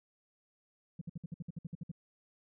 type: tone bursts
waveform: sine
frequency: 166.9 Hz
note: E3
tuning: 22 cents sharp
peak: -36 dBFS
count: 12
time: 0.99-1.916 s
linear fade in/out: 5 ms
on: 24 ms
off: 58 ms
effects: tanh soft clip ceiling -35 dBFS